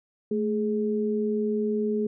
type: tone pair together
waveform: sine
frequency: 218.4 / 419.1 Hz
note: A3 / G#4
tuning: -13 / +16 cents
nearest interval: major seventh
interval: 1129 cents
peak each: -26 dBFS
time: 0.31-2.07 s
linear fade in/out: 5 ms
effects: none